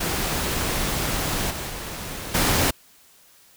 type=noise with level steps; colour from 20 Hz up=pink; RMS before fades=-25 / -31 / -33 / -20 dBFS; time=0-2.71 s; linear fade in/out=10 ms; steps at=1.5 / 1.69 / 2.34 s; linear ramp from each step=10 ms; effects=white hiss -54 dBFS RMS until 3.56 s